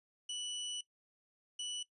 sawtooth tone bursts at uneven times, 2960 Hz, F#7, in tune, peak -35 dBFS, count 2, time 0.29-0.81 / 1.59-1.83 s, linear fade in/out 5 ms, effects noise-tail reverb RT60 0.1 s tail -18 dB re dry + resampled to 24000 Hz

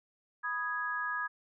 sine chord, G# minor, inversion first, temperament equal, 987.8 / 1244.5 / 1661.2 Hz, B5 / D#6 / G#6, 0 / 0 / 0 cents, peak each -40 / -37 / -34 dBFS, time 0.43-1.28 s, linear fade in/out 20 ms, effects none

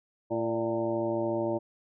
harmonic tone with a mistuned harmonic, 113.6 Hz, A#2, 44 cents flat, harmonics 1 / 2 / 3 / 4 / 5 / 6 / 7 / 8, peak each -39 / -37 / -30 / -42 / -31 / -42 / -42 / -39 dBFS, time 0.3-1.59 s, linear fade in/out 20 ms, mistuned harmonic 5, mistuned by +49 cents, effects none

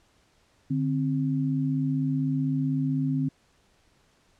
sine tone pair together, 148.1 / 263.9 Hz, D3 / C4, +15 / +15 cents, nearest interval minor seventh, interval 1000 cents, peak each -26 dBFS, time 0.7-3.29 s, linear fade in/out 10 ms, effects pink hiss -64 dBFS RMS until 4.39 s + low-pass 8000 Hz 12 dB/octave

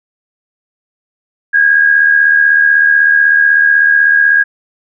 sine tone with amplitude modulation, 1636 Hz, G#6, 26 cents flat, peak -3 dBFS, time 1.53-4.44 s, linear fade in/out 20 ms, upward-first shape sine, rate 76.1 Hz, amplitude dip 55%, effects none

